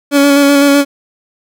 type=tone with vibrato; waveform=30% pulse; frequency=282.6 Hz; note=C#4; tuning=34 cents sharp; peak=-3 dBFS; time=0.11-0.85 s; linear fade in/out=50 ms; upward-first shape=square; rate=7.9 Hz; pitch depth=17 cents each way; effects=none